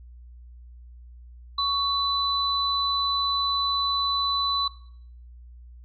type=tone pair together; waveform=sine; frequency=1116 / 3990 Hz; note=C#6 / B7; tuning=+11 / +17 cents; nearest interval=octave + minor seventh; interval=2206 cents; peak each=-25 dBFS; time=1.58-4.68 s; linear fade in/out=5 ms; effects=noise-tail reverb RT60 0.6 s tail -17 dB re dry + added 60 Hz sine -43 dBFS peak until 5.84 s